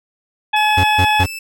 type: harmonic tone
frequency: 850 Hz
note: G#5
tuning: 40 cents sharp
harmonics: 1 / 2 / 3 / 4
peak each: -14 / -21 / -19 / -22 dBFS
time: 0.53-1.24 s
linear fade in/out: 10 ms
type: tone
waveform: sawtooth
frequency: 2637 Hz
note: E7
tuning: in tune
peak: -23 dBFS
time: 0.56-1.39 s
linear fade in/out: 5 ms
type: tone bursts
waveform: 45% pulse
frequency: 91.6 Hz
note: F#2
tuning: 17 cents flat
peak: -14 dBFS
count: 3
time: 0.77-1.263 s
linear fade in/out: 10 ms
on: 71 ms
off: 140 ms
effects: none